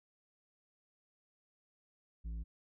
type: tone with tanh clipping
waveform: triangle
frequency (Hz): 55.8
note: A1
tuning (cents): +25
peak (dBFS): -40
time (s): 2.24-2.44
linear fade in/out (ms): 20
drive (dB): 12
effects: none